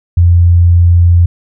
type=tone; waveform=sine; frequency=86.6 Hz; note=F2; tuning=14 cents flat; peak=-3 dBFS; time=0.17-1.26 s; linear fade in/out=5 ms; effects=none